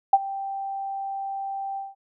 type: tone with ADSR envelope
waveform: sine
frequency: 784 Hz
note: G5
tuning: in tune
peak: -9 dBFS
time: 0.13-1.95 s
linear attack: 5 ms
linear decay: 40 ms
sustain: -19 dB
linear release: 180 ms
effects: none